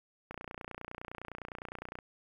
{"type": "click train", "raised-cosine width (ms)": 0.5, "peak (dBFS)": -26, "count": 51, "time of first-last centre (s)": [0.31, 1.988], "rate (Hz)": 29.8, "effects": ["10-bit"]}